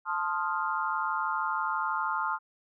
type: chord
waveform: sine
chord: F dominant seventh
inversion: first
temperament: equal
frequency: 880 / 1046.5 / 1244.5 / 1396.9 Hz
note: A5 / C6 / Eb6 / F6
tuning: 0 / 0 / 0 / 0 cents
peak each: -33 dBFS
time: 0.05-2.39 s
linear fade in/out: 50 ms
effects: none